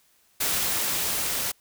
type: noise with level ramp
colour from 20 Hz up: white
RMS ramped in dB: -25 to -28 dBFS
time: 0.4-1.52 s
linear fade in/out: 10 ms
effects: white hiss -63 dBFS RMS until 1.6 s